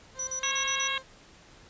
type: tone with pitch glide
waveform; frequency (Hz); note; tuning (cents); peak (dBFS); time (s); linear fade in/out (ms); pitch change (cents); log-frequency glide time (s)
20% pulse; 523.3 to 526.6; C5 to C5; 0 to +11; -37; 0.14-1.04; 50; +11; 0.75-0.92
type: tone bursts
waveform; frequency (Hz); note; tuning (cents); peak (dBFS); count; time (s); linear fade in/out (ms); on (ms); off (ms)
sine; 5920; F#8; 0; -30; 6; 0.19-0.878; 5; 83; 38
type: harmonic tone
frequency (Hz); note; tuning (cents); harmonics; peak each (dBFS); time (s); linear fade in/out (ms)
545; C#5; -29; 2 / 3 / 4 / 5 / 6 / 7; -35 / -35 / -35 / -35 / -35 / -35; 0.43-0.98; 2
effects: pink hiss -54 dBFS RMS until 1.69 s + resampled to 16000 Hz